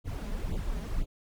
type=noise with flanger; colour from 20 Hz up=brown; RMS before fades=-32 dBFS; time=0.04-1.06 s; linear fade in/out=50 ms; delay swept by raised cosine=0.27 to 4.97 ms; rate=2 Hz; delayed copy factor=+0.9; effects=none